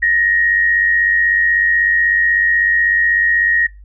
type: tone pair together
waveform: sine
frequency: 1784 / 1880.2 Hz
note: A6 / A#6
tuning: +23 / +14 cents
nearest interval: minor second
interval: 91 cents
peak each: -21 / -12 dBFS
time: 0.02-3.67 s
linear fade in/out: 10 ms
effects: noise-tail reverb RT60 0.2 s tail -21 dB re dry + added 50 Hz sine -36 dBFS peak until 3.84 s